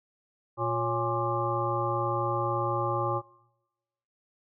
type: harmonic tone with a mistuned harmonic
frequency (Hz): 118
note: A#2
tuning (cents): +22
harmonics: 1 / 3 / 5 / 7 / 9 / 10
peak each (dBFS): -33 / -33 / -33 / -33 / -33 / -33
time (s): 0.57-3.22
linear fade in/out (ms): 50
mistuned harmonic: 5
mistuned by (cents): -100
effects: noise-tail reverb RT60 1.0 s tail -23 dB re dry